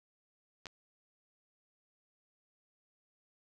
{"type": "clicks", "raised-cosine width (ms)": 0.2, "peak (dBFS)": -27, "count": 2, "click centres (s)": [0.657, 0.668], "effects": []}